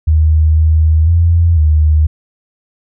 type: tone with pitch steps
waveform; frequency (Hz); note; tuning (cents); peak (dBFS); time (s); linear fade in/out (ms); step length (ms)
sine; 78.2 / 79 / 84.5 / 77; D#2 / D#2 / E2 / D#2; +9 / +27 / +43 / -17; -6; 0.07-2.07; 10; 500
effects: none